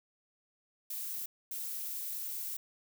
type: noise bursts at uneven times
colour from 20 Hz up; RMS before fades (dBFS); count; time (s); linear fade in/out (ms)
violet; -39; 2; 0.9-1.26 / 1.51-2.57; 5
effects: none